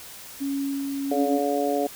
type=tone with tremolo; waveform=sine; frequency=277.2 Hz; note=C#4; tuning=in tune; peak=-24 dBFS; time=0.4-1.4 s; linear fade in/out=20 ms; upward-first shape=sine; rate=1.5 Hz; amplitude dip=25%
type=harmonic tone; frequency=142.6 Hz; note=C#3; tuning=49 cents sharp; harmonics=2 / 3 / 4 / 5; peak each=-27 / -27 / -27 / -27 dBFS; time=1.11-1.87 s; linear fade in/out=5 ms
effects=white hiss -42 dBFS RMS until 1.95 s